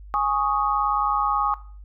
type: chord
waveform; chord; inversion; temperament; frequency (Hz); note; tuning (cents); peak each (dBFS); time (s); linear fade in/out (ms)
sine; Ab suspended fourth; none; just; 830.6 / 1107.5 / 1245.9; Ab5 / Db6 / Eb6; 0 / -2 / +2; -24; 0.14-1.54; 0
effects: noise-tail reverb RT60 0.4 s tail -17 dB re dry + added 50 Hz sine -39 dBFS peak until 1.84 s